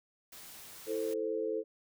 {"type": "noise", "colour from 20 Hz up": "white", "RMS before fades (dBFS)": -50, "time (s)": [0.32, 1.14], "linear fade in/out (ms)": 5}
{"type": "chord", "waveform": "sine", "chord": "A minor", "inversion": "second", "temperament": "equal", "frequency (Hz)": [329.6, 440, 523.3], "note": ["E4", "A4", "C5"], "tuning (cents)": [0, 0, 0], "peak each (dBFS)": [-39, -33, -38], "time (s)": [0.86, 1.64], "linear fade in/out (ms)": 50}
{"effects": []}